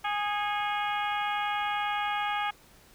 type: harmonic tone with a mistuned harmonic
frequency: 412.9 Hz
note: G#4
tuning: 10 cents flat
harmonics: 2 / 3 / 4 / 5 / 6 / 7 / 8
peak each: -30 / -34 / -36 / -38 / -40 / -41 / -42 dBFS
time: 0.04-2.51 s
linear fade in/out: 10 ms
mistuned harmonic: 5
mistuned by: +78 cents
effects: pink hiss -57 dBFS RMS until 2.94 s